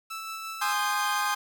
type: tone with tremolo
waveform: sawtooth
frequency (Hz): 1318.5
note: E6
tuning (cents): 0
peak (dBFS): -30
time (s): 0.1-0.73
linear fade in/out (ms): 10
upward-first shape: sine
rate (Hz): 5.8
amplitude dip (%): 25
type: chord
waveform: 40% pulse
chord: Ab major seventh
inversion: none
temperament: equal with one note detuned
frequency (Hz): 830.6 / 1046.5 / 1230.9 / 1568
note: Ab5 / C6 / Eb6 / G6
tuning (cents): 0 / 0 / -19 / 0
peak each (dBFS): -30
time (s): 0.61-1.35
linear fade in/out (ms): 10
effects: 9-bit